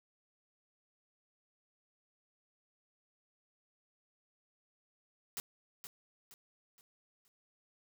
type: noise with echo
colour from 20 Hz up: white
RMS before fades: -40 dBFS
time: 5.37-5.4 s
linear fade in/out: 0 ms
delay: 470 ms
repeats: 4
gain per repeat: -8 dB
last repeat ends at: 7.28 s
effects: none